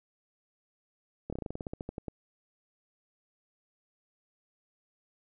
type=slowing click train; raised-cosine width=2 ms; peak=-23 dBFS; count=15; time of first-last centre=1.3-2.082 s; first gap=26 ms; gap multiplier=1.11; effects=none